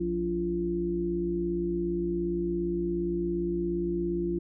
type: harmonic tone with a mistuned harmonic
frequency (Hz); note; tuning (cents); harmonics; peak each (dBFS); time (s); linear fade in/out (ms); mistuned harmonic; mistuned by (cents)
57.3; A#1; -29; 1 / 3 / 5 / 6; -38 / -33 / -39 / -28; 0-4.39; 10; 3; +65
effects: none